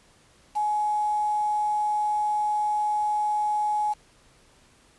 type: tone with quantisation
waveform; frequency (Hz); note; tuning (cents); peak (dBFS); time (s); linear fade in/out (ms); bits
sine; 842; G#5; +24; -22; 0.55-3.94; 20; 7
effects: pink hiss -58 dBFS RMS until 4.98 s + resampled to 24000 Hz